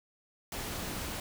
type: tone in noise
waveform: sine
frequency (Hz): 182.8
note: F#3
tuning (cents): -21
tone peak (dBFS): -44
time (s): 0.77-1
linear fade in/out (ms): 2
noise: pink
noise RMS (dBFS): -38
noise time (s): 0.52-1.2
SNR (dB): -9
effects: none